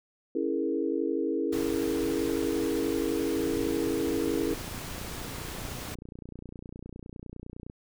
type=chord; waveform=sine; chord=A# half-diminished seventh; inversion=first; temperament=equal; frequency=277.2 / 329.6 / 415.3 / 466.2 Hz; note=C#4 / E4 / G#4 / A#4; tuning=0 / 0 / 0 / 0 cents; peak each=-32 / -30 / -32 / -33 dBFS; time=0.35-4.54 s; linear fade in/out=5 ms
type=noise; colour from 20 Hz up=pink; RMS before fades=-39 dBFS; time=1.52-5.95 s; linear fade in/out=10 ms
type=click train; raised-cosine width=3 ms; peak=-29 dBFS; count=130; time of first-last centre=3.37-7.699 s; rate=29.8 Hz
effects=none